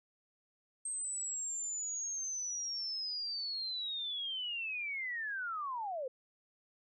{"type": "linear sweep", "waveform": "sine", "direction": "down", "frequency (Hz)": [8372, 491.3], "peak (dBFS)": -36, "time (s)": [0.85, 6.08], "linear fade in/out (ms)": 5, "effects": []}